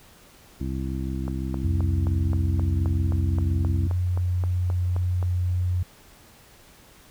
harmonic tone, 65.8 Hz, C2, 10 cents sharp, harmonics 1 / 2 / 3 / 4 / 5, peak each -29 / -32 / -34 / -35 / -36 dBFS, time 0.6-3.88 s, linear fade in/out 10 ms
click train, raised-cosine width 1 ms, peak -21 dBFS, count 16, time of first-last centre 1.28-5.227 s, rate 3.8 Hz
sine tone with pitch glide, 87.31 to 89.82 Hz, F2 to F2, 0 to +49 cents, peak -21 dBFS, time 1.64-5.83 s, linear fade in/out 5 ms, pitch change +49 cents, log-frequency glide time 3.68-3.99 s
effects pink hiss -52 dBFS RMS until 7.1 s

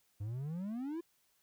triangle exponential sweep, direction up, 98 to 349.2 Hz, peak -35 dBFS, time 0.2-1.01 s, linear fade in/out 10 ms, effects white hiss -74 dBFS RMS until 1.42 s

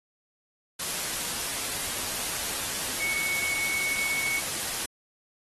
sine tone in noise, 2217 Hz, C#7, in tune, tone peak -27 dBFS, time 3-4.4 s, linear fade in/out 10 ms, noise white, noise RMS -31 dBFS, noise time 0.79-4.86 s, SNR +1 dB, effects AAC 32 kbps

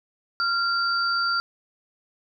sine tone pair together, 1384 / 4645 Hz, F6 / D8, -16 / -20 cents, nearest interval octave + major sixth, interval 2096 cents, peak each -22 / -27 dBFS, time 0.4-1.4 s, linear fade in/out 0 ms, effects none

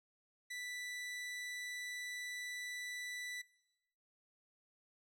sawtooth tone, 1976 Hz, B6, in tune, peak -39 dBFS, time 0.5-3.42 s, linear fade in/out 10 ms, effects noise-tail reverb RT60 0.9 s tail -20 dB re dry + low-pass 11000 Hz 12 dB/octave

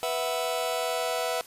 sawtooth chord, B suspended fourth, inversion none, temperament just, 493.9 / 658.5 / 740.8 Hz, B4 / E5 / F#5, 0 / -2 / +2 cents, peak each -27 / -26 / -29 dBFS, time 0.03-1.41 s, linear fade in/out 0 ms, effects white hiss -49 dBFS RMS until 1.46 s + resampled to 32000 Hz

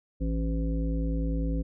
harmonic tone with a mistuned harmonic, 54.9 Hz, A1, 3 cents flat, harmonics 1 / 3 / 5 / 7 / 9, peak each -27 / -33 / -33 / -47 / -40 dBFS, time 0.2-1.63 s, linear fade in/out 20 ms, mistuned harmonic 9, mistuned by +39 cents, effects none

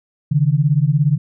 sine beating tone pair, 138.59 / 155.59 Hz, C#3 / D#3, 0 / 0 cents, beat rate 17 Hz, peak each -15 dBFS, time 0.31-1.18 s, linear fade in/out 10 ms, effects none

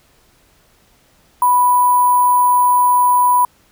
sine tone with sample-and-hold, 987.8 Hz, B5, in tune, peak -9 dBFS, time 1.42-3.45 s, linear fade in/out 2 ms, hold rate 11025 Hz, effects pink hiss -54 dBFS RMS until 3.71 s

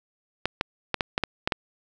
clicks, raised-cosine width 0.3 ms, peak -7 dBFS, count 8, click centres 0.456 / 0.611 / 0.943 / 1.008 / 1.179 / 1.237 / 1.475 / 1.522 s, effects none

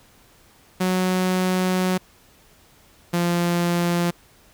sawtooth tone pair in turn, 184.4 / 173.19 Hz, F#3 / F3, -6 / -14 cents, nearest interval minor second, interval 108 cents, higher first, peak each -15 dBFS, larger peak neither, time 0.8-1.98 / 3.13-4.11 s, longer first, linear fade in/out 10 ms, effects pink hiss -54 dBFS RMS until 4.53 s

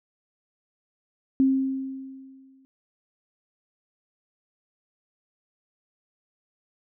sine tone with exponential decay, 266.5 Hz, C4, 32 cents sharp, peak -15 dBFS, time 1.4-2.65 s, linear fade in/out 0 ms, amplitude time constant 270 ms, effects none

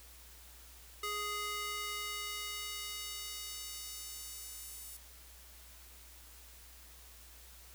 square tone with high-pass filter sweep, 415.3 Hz, G#4, in tune, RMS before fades -42 dBFS, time 1.03-4.97 s, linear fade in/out 5 ms, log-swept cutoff 1000 to 9600 Hz, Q 0.84, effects added 60 Hz sine -57 dBFS peak until 7.74 s + white hiss -57 dBFS RMS until 7.74 s

